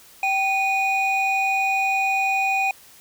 triangle tone pair together, 776 / 2467 Hz, G5 / D#7, -18 / -15 cents, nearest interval octave + minor sixth, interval 2003 cents, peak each -19 dBFS, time 0.23-2.71 s, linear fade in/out 2 ms, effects tanh soft clip ceiling -12 dBFS + white hiss -49 dBFS RMS until 3 s

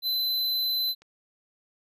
square tone, 4036 Hz, B7, 37 cents sharp, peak -25 dBFS, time 0.02-0.95 s, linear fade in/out 50 ms
clicks, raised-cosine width 0.2 ms, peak -34 / -36 dBFS, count 2, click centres 0.889 / 1.02 s
effects none

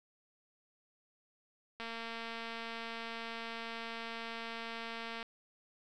click train, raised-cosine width 0.3 ms, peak -27 dBFS, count 786, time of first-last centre 1.8-5.228 s, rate 229 Hz, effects none

